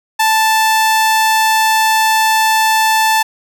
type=tone; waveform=sawtooth; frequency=880 Hz; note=A5; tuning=in tune; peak=-6 dBFS; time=0.19-3.23 s; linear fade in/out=10 ms; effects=none